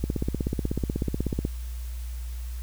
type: click train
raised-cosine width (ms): 3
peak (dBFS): -13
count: 24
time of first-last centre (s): 0.04-1.451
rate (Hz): 16.3
effects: added 60 Hz sine -31 dBFS peak until 2.62 s + white hiss -50 dBFS RMS until 2.62 s